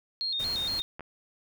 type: tone with vibrato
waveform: sine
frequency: 3951 Hz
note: B7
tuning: in tune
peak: -28 dBFS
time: 0.21-0.82 s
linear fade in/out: 0 ms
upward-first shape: square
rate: 4.3 Hz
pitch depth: 120 cents each way
type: noise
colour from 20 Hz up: pink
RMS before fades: -41 dBFS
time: 0.39-0.81 s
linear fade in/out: 10 ms
type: clicks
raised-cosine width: 0.5 ms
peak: -25 dBFS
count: 2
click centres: 0.995 / 1.007 s
effects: none